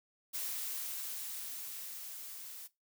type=noise with level ramp; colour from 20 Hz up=blue; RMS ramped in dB=-38 to -48 dBFS; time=0.33-2.68 s; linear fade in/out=20 ms; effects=noise-tail reverb RT60 0.2 s tail -19 dB re dry